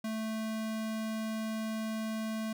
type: tone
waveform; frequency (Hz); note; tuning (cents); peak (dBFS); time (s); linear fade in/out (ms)
square; 220; A3; 0; -34; 0.04-2.53; 5
effects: none